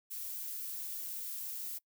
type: noise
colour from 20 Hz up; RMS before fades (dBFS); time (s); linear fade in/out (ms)
violet; -41; 0.1-1.79; 20
effects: noise-tail reverb RT60 0.1 s tail -23 dB re dry